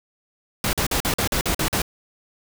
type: noise bursts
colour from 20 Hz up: pink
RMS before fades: -22 dBFS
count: 9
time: 0.64-1.819 s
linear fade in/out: 2 ms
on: 91 ms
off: 45 ms
effects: none